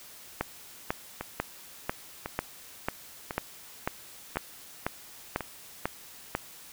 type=two click trains; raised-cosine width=0.5 ms; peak=-18 / -12 dBFS; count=5 / 13; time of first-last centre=1.21-5.407 / 0.41-6.351 s; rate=0.953 / 2.02 Hz; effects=white hiss -49 dBFS RMS until 6.72 s